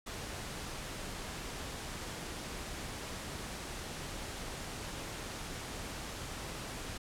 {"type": "noise", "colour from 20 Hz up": "pink", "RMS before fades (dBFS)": -42, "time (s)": [0.06, 6.98], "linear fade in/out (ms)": 10, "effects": ["low-pass 10000 Hz 12 dB/octave"]}